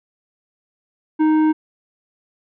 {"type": "tone with tanh clipping", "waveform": "sine", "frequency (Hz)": 311.1, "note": "D#4", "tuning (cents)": 0, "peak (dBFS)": -14, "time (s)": [1.19, 1.53], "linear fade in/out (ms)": 20, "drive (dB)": 10, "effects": []}